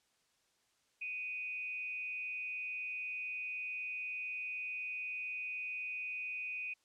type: tone with frequency modulation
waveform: sine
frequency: 2489 Hz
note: D#7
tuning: in tune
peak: -38 dBFS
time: 1.01-6.74 s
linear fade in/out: 10 ms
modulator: 200 Hz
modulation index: 0.42
effects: white hiss -75 dBFS RMS until 6.84 s + low-pass 8000 Hz 12 dB/octave